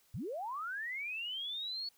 sine linear sweep, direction up, 75.9 to 4448 Hz, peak -37 dBFS, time 0.14-1.89 s, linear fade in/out 5 ms, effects white hiss -69 dBFS RMS until 1.97 s

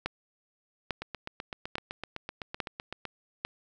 two click trains, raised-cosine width 0.3 ms, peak -14 / -20 dBFS, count 5 / 17, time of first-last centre 0.06-3.45 / 1.02-3.053 s, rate 1.18 / 7.87 Hz, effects none

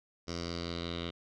10% pulse tone with low-pass filter sweep, 85.4 Hz, F2, 38 cents flat, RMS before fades -38 dBFS, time 0.27-1.11 s, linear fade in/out 20 ms, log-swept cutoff 5400 to 3500 Hz, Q 5.1, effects none

